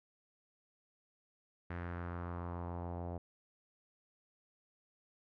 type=tone with low-pass filter sweep; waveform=sawtooth; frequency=87 Hz; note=F2; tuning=6 cents flat; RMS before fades=-42 dBFS; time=1.7-3.18 s; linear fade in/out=5 ms; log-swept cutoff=1800 to 690 Hz; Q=2.5; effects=none